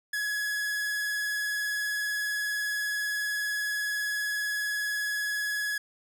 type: tone with vibrato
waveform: 45% pulse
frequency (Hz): 1685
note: G#6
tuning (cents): +25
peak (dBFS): -28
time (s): 0.13-5.78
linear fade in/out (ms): 5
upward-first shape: triangle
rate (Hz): 20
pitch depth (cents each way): 34
effects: none